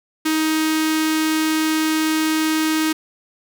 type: tone with notch filter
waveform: sawtooth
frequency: 314.2 Hz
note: D#4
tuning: 17 cents sharp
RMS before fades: -19 dBFS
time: 0.25-2.93 s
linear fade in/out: 10 ms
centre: 660 Hz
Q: 0.84
effects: none